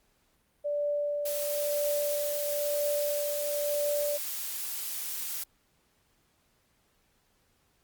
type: tone with tremolo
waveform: sine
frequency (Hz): 584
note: D5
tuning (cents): -10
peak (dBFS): -26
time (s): 0.64-4.18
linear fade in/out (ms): 20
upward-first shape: triangle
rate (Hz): 1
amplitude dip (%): 45
type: noise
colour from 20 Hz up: blue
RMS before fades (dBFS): -35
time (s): 1.25-5.44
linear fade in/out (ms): 10
effects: pink hiss -70 dBFS RMS until 7.83 s + Opus 48 kbps